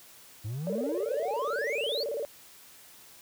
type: exponential sweep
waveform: triangle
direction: up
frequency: 100 to 4699 Hz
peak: -30 dBFS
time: 0.44-2.04 s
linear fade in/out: 10 ms
type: tone with vibrato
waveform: sine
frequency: 511 Hz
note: C5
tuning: 41 cents flat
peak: -30 dBFS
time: 0.67-2.25 s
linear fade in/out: 0 ms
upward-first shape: square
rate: 18 Hz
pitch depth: 210 cents each way
effects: white hiss -53 dBFS RMS until 3.21 s + high-pass 60 Hz 12 dB/octave